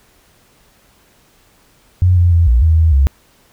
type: tone with pitch steps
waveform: sine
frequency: 90.7 / 87.5 / 84.4 / 59.6 / 80.2 / 80.7 / 68.3 Hz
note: F#2 / F2 / E2 / A#1 / E2 / E2 / C#2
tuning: -34 / +4 / +41 / +39 / -47 / -36 / -25 cents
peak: -7 dBFS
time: 2.02-3.07 s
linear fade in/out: 0 ms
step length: 150 ms
effects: pink hiss -52 dBFS RMS until 3.52 s